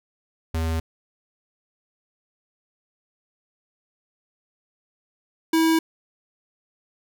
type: tone pair in turn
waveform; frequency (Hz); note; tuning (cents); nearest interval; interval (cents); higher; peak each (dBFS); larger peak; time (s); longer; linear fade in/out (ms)
square; 81.2 / 324; E2 / E4; -26 / -30; 2 octaves; 2396; second; -23 / -17; second; 0.54-0.8 / 5.53-5.79; neither; 5
effects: none